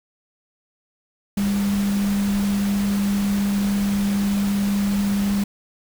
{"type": "tone in noise", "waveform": "sine", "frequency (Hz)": 200.8, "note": "G3", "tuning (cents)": 42, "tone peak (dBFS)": -18, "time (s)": [1.37, 5.44], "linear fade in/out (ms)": 5, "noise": "pink", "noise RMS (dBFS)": -32, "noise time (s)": [1.37, 5.44], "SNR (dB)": 11, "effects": []}